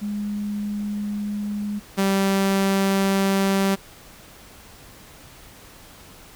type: tone pair in turn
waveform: sine / sawtooth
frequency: 206.6 / 194.89 Hz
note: G#3 / G3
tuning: -9 / -10 cents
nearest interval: minor second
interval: 101 cents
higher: first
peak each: -24 / -14 dBFS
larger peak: second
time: 0.01-1.8 / 1.97-3.76 s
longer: neither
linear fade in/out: 20 ms
effects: pink hiss -46 dBFS RMS until 6.35 s